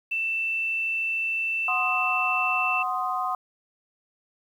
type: tone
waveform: sine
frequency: 2667 Hz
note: E7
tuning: 20 cents sharp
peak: -24 dBFS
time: 0.11-2.83 s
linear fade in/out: 10 ms
type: chord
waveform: sine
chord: C diminished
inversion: second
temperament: equal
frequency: 740 / 1046.5 / 1244.5 Hz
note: Gb5 / C6 / Eb6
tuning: 0 / 0 / 0 cents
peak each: -29 dBFS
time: 1.68-3.35 s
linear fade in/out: 2 ms
effects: 9-bit